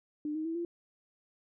sine tone with pitch steps, 299.7 / 313.3 / 327.6 / 342.5 Hz, D4 / D#4 / E4 / F4, +35 / +12 / -11 / -34 cents, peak -32 dBFS, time 0.25-0.65 s, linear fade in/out 2 ms, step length 100 ms, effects none

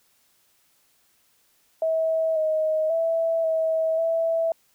sine tone with pitch steps, 645 / 627 / 658 / 644 / 658 Hz, E5 / D#5 / E5 / E5 / E5, -38 / +13 / -3 / -41 / -3 cents, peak -20 dBFS, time 1.82-4.52 s, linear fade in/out 2 ms, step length 540 ms, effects white hiss -64 dBFS RMS until 4.74 s

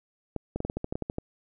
clicks, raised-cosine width 2 ms, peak -17 dBFS, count 12, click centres 0.363 / 0.56 / 0.604 / 0.65 / 0.699 / 0.77 / 0.844 / 0.925 / 0.955 / 1.023 / 1.099 / 1.184 s, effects none

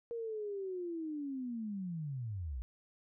sine linear sweep, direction down, 472.7 to 55 Hz, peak -37 dBFS, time 0.11-2.62 s, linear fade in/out 0 ms, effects none

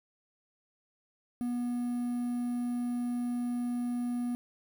triangle tone with quantisation, 242.9 Hz, B3, 29 cents flat, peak -28 dBFS, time 1.41-4.35 s, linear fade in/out 0 ms, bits 9, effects none

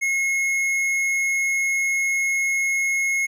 triangle tone with tanh clipping, 2167 Hz, C#7, 40 cents flat, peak -21 dBFS, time 0.01-3.27 s, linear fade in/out 20 ms, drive 15 dB, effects none

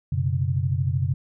sine chord, F# suspended fourth, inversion none, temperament equal with one note detuned, 92.5 / 125.48 / 138.59 Hz, F#2 / B2 / C#3, 0 / +28 / 0 cents, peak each -25 dBFS, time 0.12-1.14 s, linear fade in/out 5 ms, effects none

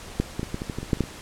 clicks, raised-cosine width 3 ms, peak -8 / -14 / -15 / -15 / -16 / -16 / -16 / -19 / -7 / -26 / -8 / -23 dBFS, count 12, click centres 0.2 / 0.395 / 0.431 / 0.544 / 0.619 / 0.698 / 0.786 / 0.83 / 0.932 / 0.972 / 1.007 / 1.038 s, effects pink hiss -41 dBFS RMS until 1.21 s + low-pass 10000 Hz 12 dB/octave

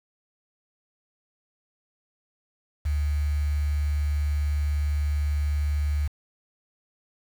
sine tone with quantisation, 73.42 Hz, D2, in tune, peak -22 dBFS, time 2.85-6.08 s, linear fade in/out 10 ms, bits 7, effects none

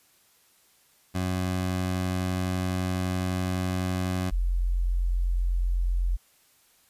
20% pulse / sine tone pair in turn, 91.9 / 43.99 Hz, F#2 / F1, -11 / +13 cents, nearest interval octave + minor second, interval 1276 cents, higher first, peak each -21 / -22 dBFS, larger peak first, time 1.14-4.31 / 4.31-6.17 s, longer first, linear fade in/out 20 ms, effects white hiss -62 dBFS RMS until 6.89 s + resampled to 32000 Hz

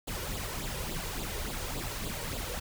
pink noise with flanger, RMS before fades -36 dBFS, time 0.07-2.6 s, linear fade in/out 10 ms, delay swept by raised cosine 0.25 to 2.15 ms, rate 3.5 Hz, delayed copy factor +0.65, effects none

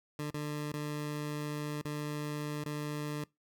20% pulse tone with dropouts, 148.8 Hz, D3, 23 cents sharp, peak -30 dBFS, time 0.19-3.24 s, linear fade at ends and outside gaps 2 ms, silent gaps 0.305-0.343 / 0.72-0.738 / 1.814-1.851 / 2.638-2.659 s, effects noise-tail reverb RT60 0.2 s tail -23 dB re dry

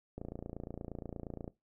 click train, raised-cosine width 2 ms, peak -28 dBFS, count 38, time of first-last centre 0.18-1.478 s, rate 28.5 Hz, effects noise-tail reverb RT60 0.2 s tail -19 dB re dry

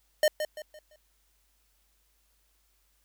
square tone with echo, 610 Hz, D#5, 34 cents flat, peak -20 dBFS, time 0.23-0.28 s, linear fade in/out 2 ms, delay 170 ms, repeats 4, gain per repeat -9 dB, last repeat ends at 0.96 s, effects added 50 Hz sine -70 dBFS peak until 3.04 s + white hiss -71 dBFS RMS until 3.04 s

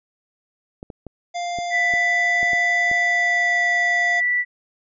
clicks, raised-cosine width 2 ms, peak -21 dBFS, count 8, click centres 0.829 / 0.902 / 1.067 / 1.587 / 1.938 / 2.43 / 2.533 / 2.914 s
harmonic tone, 698.5 Hz, F5, in tune, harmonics 1 / 3 / 5 / 7 / 9 / 10, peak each -24 / -34 / -38 / -41 / -43 / -44 dBFS, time 1.34-4.21 s, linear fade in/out 20 ms
sine tone with pitch glide, 1984 to 1964.6 Hz, B6 to B6, +7 to -10 cents, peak -17 dBFS, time 1.7-4.45 s, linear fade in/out 50 ms, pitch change -17 cents, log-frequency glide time 2.85-3.64 s
effects none

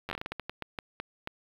slowing click train, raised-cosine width 0.3 ms, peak -18 dBFS, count 15, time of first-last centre 0.09-1.274 s, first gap 10 ms, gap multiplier 1.29, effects low-pass 4000 Hz 12 dB/octave + 8-bit

